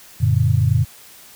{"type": "chord", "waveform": "sine", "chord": "Gb augmented", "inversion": "none", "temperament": "just", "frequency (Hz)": [92.5, 115.62, 144.53], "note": ["Gb2", "Bb2", "D3"], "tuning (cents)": [0, -14, -27], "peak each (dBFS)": [-18, -16, -19], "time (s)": [0.2, 0.85], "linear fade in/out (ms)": 20, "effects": ["white hiss -44 dBFS RMS until 1.35 s"]}